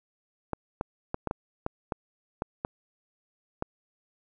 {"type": "clicks", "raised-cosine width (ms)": 1, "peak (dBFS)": -15, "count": 10, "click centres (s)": [0.533, 0.811, 1.144, 1.273, 1.311, 1.664, 1.922, 2.421, 2.649, 3.624], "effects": []}